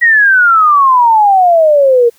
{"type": "exponential sweep", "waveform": "sine", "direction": "down", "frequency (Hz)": [1923, 461.4], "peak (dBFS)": -4, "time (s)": [0.01, 2.1], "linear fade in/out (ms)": 20, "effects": ["white hiss -49 dBFS RMS until 2.18 s"]}